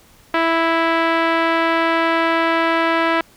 5% pulse tone with low-pass filter, 329.6 Hz, E4, in tune, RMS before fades -17 dBFS, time 0.34-3.21 s, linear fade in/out 2 ms, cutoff 1700 Hz, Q 0.74, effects pink hiss -50 dBFS RMS until 3.36 s

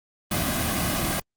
pink noise with comb filter, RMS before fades -25 dBFS, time 0.31-1.2 s, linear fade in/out 5 ms, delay 2.2 ms, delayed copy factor -0.75, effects Opus 32 kbps

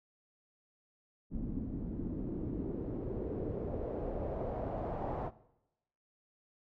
pink noise with low-pass filter sweep, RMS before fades -38 dBFS, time 1.3-5.31 s, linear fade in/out 50 ms, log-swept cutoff 230 to 800 Hz, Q 2.5, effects noise-tail reverb RT60 0.9 s tail -19 dB re dry

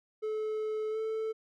triangle tone with pitch glide, 432.3 to 440.6 Hz, A4 to A4, -31 to +2 cents, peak -29 dBFS, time 0.22-1.33 s, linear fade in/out 20 ms, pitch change +33 cents, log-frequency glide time 0.9-0.98 s, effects none

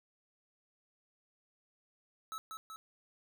square tone with echo, 1300 Hz, E6, 24 cents flat, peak -40 dBFS, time 2.32-2.38 s, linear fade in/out 0 ms, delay 190 ms, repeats 2, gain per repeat -3 dB, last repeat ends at 2.76 s, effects none

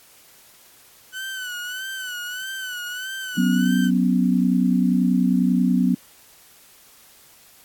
30% pulse tone with vibrato, 1500 Hz, F#6, 23 cents sharp, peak -26 dBFS, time 1.12-3.91 s, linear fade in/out 50 ms, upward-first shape sine, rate 1.6 Hz, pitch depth 68 cents each way
sine chord, F# suspended fourth, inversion none, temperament equal, 185 / 246.9 / 277.2 Hz, F#3 / B3 / C#4, 0 / 0 / 0 cents, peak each -19 / -19 / -25 dBFS, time 3.37-5.95 s, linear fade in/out 10 ms
effects white hiss -51 dBFS RMS until 7.64 s + AAC 64 kbps

